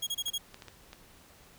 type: tone bursts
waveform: sawtooth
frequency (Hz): 3294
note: G#7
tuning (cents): -15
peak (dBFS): -27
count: 5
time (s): 0.02-0.382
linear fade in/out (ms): 10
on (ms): 50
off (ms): 28
type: clicks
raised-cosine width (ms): 0.2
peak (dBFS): -28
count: 5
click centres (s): 0.283 / 0.544 / 0.622 / 0.683 / 0.931
effects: pink hiss -57 dBFS RMS until 1.58 s